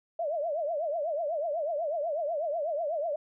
sine tone with vibrato, 627 Hz, D#5, 13 cents sharp, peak -28 dBFS, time 0.19-3.16 s, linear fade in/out 5 ms, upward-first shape triangle, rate 8.1 Hz, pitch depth 210 cents each way, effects none

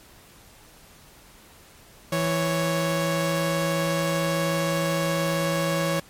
sawtooth tone pair together, 164.81 / 553.2 Hz, E3 / C#5, 0 / -4 cents, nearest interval octave + major sixth, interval 2096 cents, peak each -21 dBFS, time 2.12-6 s, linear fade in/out 5 ms, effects pink hiss -51 dBFS RMS until 6.09 s + MP3 64 kbps

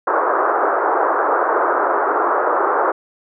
white band-pass noise, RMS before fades -17 dBFS, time 0.07-2.92 s, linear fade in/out 5 ms, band 340 to 1400 Hz, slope 48 dB/octave, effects none

